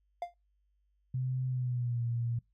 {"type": "tone with exponential decay", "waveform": "triangle", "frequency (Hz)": 698.5, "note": "F5", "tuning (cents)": 0, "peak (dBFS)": -28, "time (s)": [0.22, 0.34], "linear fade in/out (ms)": 2, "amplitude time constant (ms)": 26}
{"type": "tone with pitch glide", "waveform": "sine", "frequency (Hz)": [128.7, 118.02], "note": ["C3", "A#2"], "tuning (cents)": [-28, 22], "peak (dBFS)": -30, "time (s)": [1.14, 2.39], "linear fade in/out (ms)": 5, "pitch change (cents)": -150, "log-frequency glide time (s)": [1.47, 2.03]}
{"effects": ["noise-tail reverb RT60 0.2 s tail -23 dB re dry", "added 50 Hz sine -70 dBFS peak until 2.53 s"]}